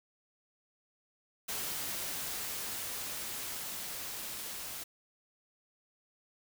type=noise with level ramp; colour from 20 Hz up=white; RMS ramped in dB=-37 to -42 dBFS; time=1.48-4.84 s; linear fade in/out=10 ms; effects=none